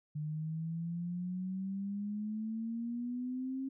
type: exponential sweep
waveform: sine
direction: up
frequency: 149.7 to 269.3 Hz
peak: -35 dBFS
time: 0.15-3.69 s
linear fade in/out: 10 ms
effects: none